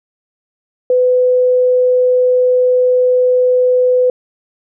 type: tone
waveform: sine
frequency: 502 Hz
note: B4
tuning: 28 cents sharp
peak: -8 dBFS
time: 0.9-4.1 s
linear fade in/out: 2 ms
effects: none